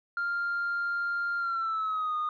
sine tone with pitch glide, 1396.9 to 1230.2 Hz, F6 to D#6, 0 to -20 cents, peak -26 dBFS, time 0.17-2.29 s, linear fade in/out 2 ms, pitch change -220 cents, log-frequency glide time 1.38-2.16 s, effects tanh soft clip ceiling -25 dBFS

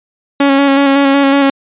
sawtooth tone with vibrato, 277.2 Hz, C#4, in tune, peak -3 dBFS, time 0.4-1.5 s, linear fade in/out 5 ms, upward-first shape square, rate 5.4 Hz, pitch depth 20 cents each way, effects resampled to 8000 Hz

